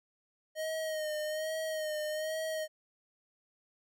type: tone with vibrato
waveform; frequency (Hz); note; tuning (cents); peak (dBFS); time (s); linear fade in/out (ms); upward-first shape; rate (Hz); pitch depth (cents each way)
square; 622.3; D#5; 0; -34; 0.55-2.68; 50; sine; 1.2; 41
effects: none